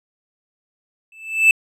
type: tone with exponential growth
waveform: triangle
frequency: 2637 Hz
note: E7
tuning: in tune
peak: -4 dBFS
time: 1.12-1.51 s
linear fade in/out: 2 ms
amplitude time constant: 84 ms
effects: resampled to 32000 Hz